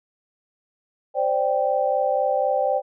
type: chord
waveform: sine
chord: C suspended second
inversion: none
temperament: equal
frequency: 523.3 / 587.3 / 784 Hz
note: C5 / D5 / G5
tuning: 0 / 0 / 0 cents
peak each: -23 dBFS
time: 1.14-2.82 s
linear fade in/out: 50 ms
effects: none